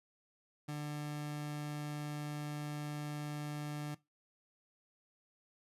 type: tone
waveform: 30% pulse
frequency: 148.4 Hz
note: D3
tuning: 18 cents sharp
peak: -36 dBFS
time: 0.68-3.95 s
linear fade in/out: 10 ms
effects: noise-tail reverb RT60 0.2 s tail -19 dB re dry + resampled to 32000 Hz